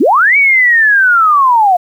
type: linear two-way sweep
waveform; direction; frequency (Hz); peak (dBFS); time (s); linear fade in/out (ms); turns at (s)
sine; up then down; 207.7 to 2291 to 691; -5; 0-1.77; 10; 0.37
effects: 7-bit